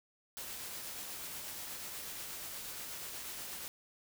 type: noise with tremolo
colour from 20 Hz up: white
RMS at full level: -43 dBFS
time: 0.37-3.68 s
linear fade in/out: 0 ms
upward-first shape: triangle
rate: 8.3 Hz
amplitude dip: 25%
effects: none